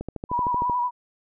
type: click train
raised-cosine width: 2 ms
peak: -18 dBFS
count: 10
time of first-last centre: 0.01-0.697 s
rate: 13.1 Hz
type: tone with vibrato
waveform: sine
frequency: 977 Hz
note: B5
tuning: 19 cents flat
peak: -21 dBFS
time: 0.29-0.91 s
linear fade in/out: 50 ms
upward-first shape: square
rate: 11 Hz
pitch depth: 30 cents each way
effects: none